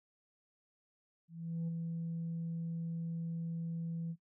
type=tone with ADSR envelope; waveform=sine; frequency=166.2 Hz; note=E3; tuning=15 cents sharp; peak=-31 dBFS; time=1.28-4.16 s; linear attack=400 ms; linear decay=15 ms; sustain=-4 dB; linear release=55 ms; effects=noise-tail reverb RT60 0.1 s tail -18 dB re dry + tanh soft clip ceiling -33 dBFS